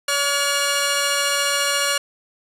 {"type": "tone pair together", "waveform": "10% pulse", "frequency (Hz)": [567, 1424.6], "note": ["C#5", "F6"], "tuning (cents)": [39, 34], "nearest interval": "octave + major third", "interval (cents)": 1595, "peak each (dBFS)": -13, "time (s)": [0.08, 1.98], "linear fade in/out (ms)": 5, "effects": ["resampled to 32000 Hz", "8-bit"]}